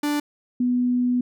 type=tone pair in turn; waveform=45% pulse / sine; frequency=293.7 / 247 Hz; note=D4 / B3; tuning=0 / 0 cents; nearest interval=minor third; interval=300 cents; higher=first; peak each=-21 / -18 dBFS; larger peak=second; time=0.03-0.2 / 0.6-1.21 s; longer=second; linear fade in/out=5 ms; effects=none